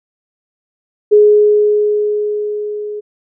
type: tone with level ramp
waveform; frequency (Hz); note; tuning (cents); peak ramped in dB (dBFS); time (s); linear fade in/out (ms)
sine; 418.8; G#4; +15; -3 to -21; 1.11-3.01; 20
effects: none